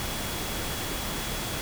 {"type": "tone in noise", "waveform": "sine", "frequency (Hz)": 3357, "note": "G#7", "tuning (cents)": 18, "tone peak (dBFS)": -42, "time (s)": [0, 1.61], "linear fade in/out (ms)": 0, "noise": "pink", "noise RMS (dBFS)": -32, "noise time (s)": [0, 1.61], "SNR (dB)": -13, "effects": []}